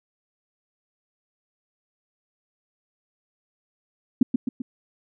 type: tone with echo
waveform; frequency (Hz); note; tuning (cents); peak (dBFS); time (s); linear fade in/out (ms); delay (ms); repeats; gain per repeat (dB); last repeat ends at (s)
sine; 250; B3; +21; -11; 4.21-4.23; 5; 130; 3; -5; 4.62
effects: none